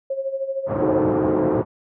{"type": "tone with tremolo", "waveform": "sine", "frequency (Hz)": 540, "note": "C#5", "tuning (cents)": -45, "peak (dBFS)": -20, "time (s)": [0.1, 0.99], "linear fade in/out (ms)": 5, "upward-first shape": "sine", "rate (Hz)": 13, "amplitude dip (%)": 70}
{"type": "band-pass noise", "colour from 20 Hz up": "pink", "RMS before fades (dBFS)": -25, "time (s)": [0.66, 1.65], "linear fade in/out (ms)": 50, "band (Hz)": [100, 1100], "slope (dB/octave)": 24}
{"type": "chord", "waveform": "sine", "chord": "D# diminished seventh", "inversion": "none", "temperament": "equal", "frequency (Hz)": [311.1, 370, 440, 523.3], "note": ["D#4", "F#4", "A4", "C5"], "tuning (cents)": [0, 0, 0, 0], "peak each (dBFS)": [-21, -25, -26, -24], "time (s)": [0.81, 1.62], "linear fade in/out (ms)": 10}
{"effects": []}